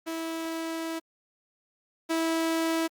sawtooth tone pair in turn, 326.6 / 326.6 Hz, E4 / E4, -16 / -16 cents, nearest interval unison, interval 0 cents, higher neither, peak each -27 / -21 dBFS, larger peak second, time 0.06-1 / 2.09-2.88 s, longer first, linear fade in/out 20 ms, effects Opus 24 kbps

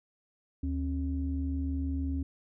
sine tone pair together, 75.57 / 270 Hz, D#2 / C#4, -50 / -45 cents, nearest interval octave + minor seventh, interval 2205 cents, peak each -30 / -33 dBFS, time 0.63-2.23 s, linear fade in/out 5 ms, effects tanh soft clip ceiling -21 dBFS

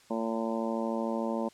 harmonic tone, 113.3 Hz, A#2, 49 cents flat, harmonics 2 / 3 / 4 / 5 / 6 / 7 / 8 / 9, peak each -32 / -37 / -39 / -35 / -42 / -44 / -39 / -44 dBFS, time 0.1-1.49 s, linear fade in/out 10 ms, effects white hiss -59 dBFS RMS until 1.53 s + low-pass 8000 Hz 12 dB/octave

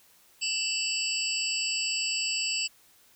sine tone cluster, 2672 / 2972 / 4680 / 5170 / 7690 Hz, E7 / F#7 / D8 / E8 / B8, +23 / +7 / -7 / -34 / -47 cents, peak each -32 / -35 / -33 / -38 / -32 dBFS, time 0.41-2.68 s, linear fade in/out 20 ms, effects white hiss -60 dBFS RMS until 3.15 s

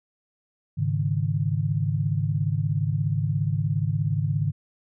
sine chord, Ab suspended fourth, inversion none, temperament equal, 103.83 / 138.59 / 155.56 Hz, Ab2 / Db3 / Eb3, 0 / 0 / 0 cents, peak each -26 dBFS, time 0.77-4.52 s, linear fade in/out 20 ms, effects none

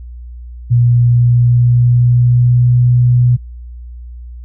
sine tone with pitch glide, 120.4 to 122.79 Hz, B2 to B2, -44 to -10 cents, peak -6 dBFS, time 0.7-3.37 s, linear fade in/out 20 ms, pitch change +34 cents, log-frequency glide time 0.99-2.8 s, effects added 60 Hz sine -27 dBFS peak until 4.44 s

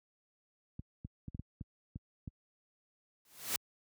clicks, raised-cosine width 5 ms, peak -29 dBFS, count 8, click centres 0.794 / 1.049 / 1.282 / 1.348 / 1.395 / 1.611 / 1.959 / 2.277 s
white noise with exponential growth, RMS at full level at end -31 dBFS, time 3.25-3.56 s, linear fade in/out 2 ms, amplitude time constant 67 ms
effects high-pass 60 Hz 12 dB/octave

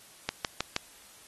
click train, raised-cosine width 0.2 ms, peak -10 dBFS, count 4, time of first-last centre 0.29-0.764 s, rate 6.33 Hz, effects white hiss -54 dBFS RMS until 1.27 s + AAC 32 kbps

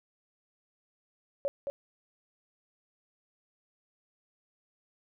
sine tone with echo, 561 Hz, C#5, 21 cents sharp, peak -27 dBFS, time 1.45-1.48 s, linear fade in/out 0 ms, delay 220 ms, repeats 1, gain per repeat -4 dB, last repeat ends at 1.7 s, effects none

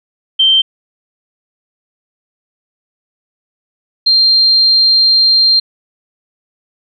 sine tone pair in turn, 3130 / 4180 Hz, G7 / C8, -3 / -2 cents, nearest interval perfect fourth, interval 501 cents, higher second, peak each -6 dBFS, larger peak neither, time 0.39-0.62 / 4.06-5.6 s, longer second, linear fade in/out 10 ms, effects none

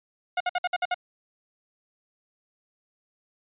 sawtooth tone bursts, 720 Hz, F#5, 47 cents flat, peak -19 dBFS, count 7, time 0.37-0.944 s, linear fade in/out 5 ms, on 34 ms, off 56 ms, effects resampled to 8000 Hz

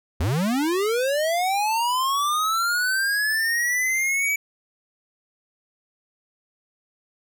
square linear sweep, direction up, 69.4 to 2300 Hz, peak -21 dBFS, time 0.2-4.36 s, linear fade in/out 5 ms, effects none

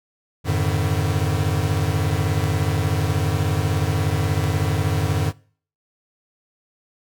square tone cluster, 88.5 / 105 / 141.1 / 153.5 Hz, F2 / G#2 / C#3 / D#3, +23 / +19 / +31 / -23 cents, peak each -24 / -24 / -27 / -26 dBFS, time 0.44-5.33 s, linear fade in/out 50 ms, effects noise-tail reverb RT60 0.5 s tail -24 dB re dry

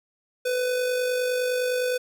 square tone with amplitude modulation, 500 Hz, B4, 21 cents sharp, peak -22 dBFS, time 0.45-1.98 s, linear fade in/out 10 ms, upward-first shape sine, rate 49.8 Hz, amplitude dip 35%, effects none

